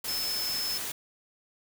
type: tone in noise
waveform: sine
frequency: 5240 Hz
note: E8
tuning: 11 cents flat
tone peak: -30 dBFS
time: 0.08-0.78 s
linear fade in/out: 5 ms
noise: white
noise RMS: -35 dBFS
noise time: 0.04-0.92 s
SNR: +2 dB
effects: none